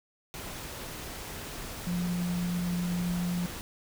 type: tone in noise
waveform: sine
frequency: 176.3 Hz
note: F3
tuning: 17 cents sharp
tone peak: -28 dBFS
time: 1.87-3.46 s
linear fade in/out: 0 ms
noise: pink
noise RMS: -40 dBFS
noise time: 0.34-3.61 s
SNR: +9 dB
effects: none